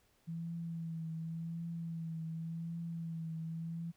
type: tone with vibrato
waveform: sine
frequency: 164.81 Hz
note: E3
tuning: in tune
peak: -38 dBFS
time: 0.27-3.92 s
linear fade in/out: 20 ms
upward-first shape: triangle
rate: 0.89 Hz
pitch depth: 39 cents each way
effects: pink hiss -72 dBFS RMS until 3.96 s